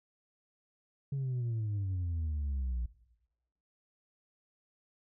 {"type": "exponential sweep", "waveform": "sine", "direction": "down", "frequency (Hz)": [140.9, 58], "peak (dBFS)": -29, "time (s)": [1.12, 2.86], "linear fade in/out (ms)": 5, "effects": ["noise-tail reverb RT60 0.9 s tail -19 dB re dry", "tanh soft clip ceiling -30 dBFS"]}